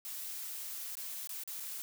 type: noise with dropouts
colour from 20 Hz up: blue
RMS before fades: -42 dBFS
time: 0.05-1.82 s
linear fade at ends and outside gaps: 0 ms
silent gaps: 0.953-0.97 / 1.273-1.293 / 1.436-1.476 / 1.6-1.604 s
effects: none